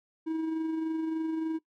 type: tone with amplitude modulation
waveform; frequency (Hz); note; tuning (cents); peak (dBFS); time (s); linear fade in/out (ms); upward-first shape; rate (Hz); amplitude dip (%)
triangle; 320.6; E4; -48; -25; 0.26-1.59; 20; sine; 23.4; 35
effects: noise-tail reverb RT60 0.1 s tail -19 dB re dry